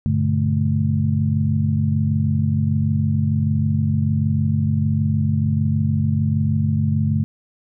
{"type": "tone cluster", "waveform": "sine", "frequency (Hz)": [98.1, 119.5, 144.7, 217.1], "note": ["G2", "A#2", "D3", "A3"], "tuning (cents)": [2, 43, -25, -23], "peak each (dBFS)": [-20, -28, -20, -22], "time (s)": [0.06, 7.24], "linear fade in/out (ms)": 0, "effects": []}